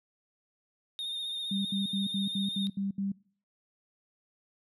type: tone with vibrato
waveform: triangle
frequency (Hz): 3672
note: A#7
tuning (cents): -27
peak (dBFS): -32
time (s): 0.99-2.67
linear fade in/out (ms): 0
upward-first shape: sine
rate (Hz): 15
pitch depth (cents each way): 34
type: tone bursts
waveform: sine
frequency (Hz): 197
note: G3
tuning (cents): +9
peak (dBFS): -29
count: 8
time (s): 1.51-3.12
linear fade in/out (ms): 5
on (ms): 140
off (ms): 70
effects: noise-tail reverb RT60 0.5 s tail -23 dB re dry